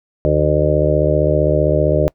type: harmonic tone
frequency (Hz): 75.4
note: D2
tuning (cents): +46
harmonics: 1 / 2 / 4 / 5 / 6 / 7 / 8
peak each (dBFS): -20 / -18 / -22 / -20 / -21 / -20 / -17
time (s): 0.25-2.08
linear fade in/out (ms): 0
effects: noise-tail reverb RT60 0.1 s tail -23 dB re dry